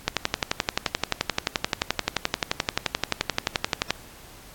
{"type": "click train", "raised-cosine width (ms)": 0.2, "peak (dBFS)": -3, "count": 45, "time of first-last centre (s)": [0.08, 3.906], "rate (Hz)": 11.5, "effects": ["pink hiss -47 dBFS RMS until 4.54 s", "AAC 64 kbps"]}